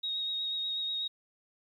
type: tone with vibrato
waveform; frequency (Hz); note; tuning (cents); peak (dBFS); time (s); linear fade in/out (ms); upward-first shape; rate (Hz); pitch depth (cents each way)
sine; 3761; A#7; +15; -31; 0.03-1.08; 10; sine; 8.2; 18
effects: 11-bit